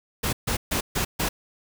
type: noise bursts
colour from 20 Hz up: pink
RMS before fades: -25 dBFS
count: 5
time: 0.23-1.29 s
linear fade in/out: 10 ms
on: 100 ms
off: 140 ms
effects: none